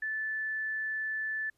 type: tone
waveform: sine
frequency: 1749 Hz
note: A6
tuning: 11 cents flat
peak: -31 dBFS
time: 0.02-1.5 s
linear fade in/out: 5 ms
effects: pink hiss -75 dBFS RMS until 1.57 s + resampled to 32000 Hz